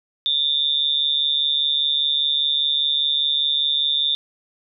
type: tone with amplitude modulation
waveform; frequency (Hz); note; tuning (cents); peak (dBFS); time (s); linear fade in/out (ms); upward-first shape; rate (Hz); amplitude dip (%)
sine; 3600; A7; +39; -13; 0.26-4.15; 0; sine; 145; 100
effects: none